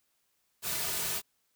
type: noise with comb filter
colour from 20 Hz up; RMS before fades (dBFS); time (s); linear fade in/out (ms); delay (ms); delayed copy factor
white; -33; 0.62-1.22; 50; 3.7; -0.85
effects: white hiss -75 dBFS RMS until 1.55 s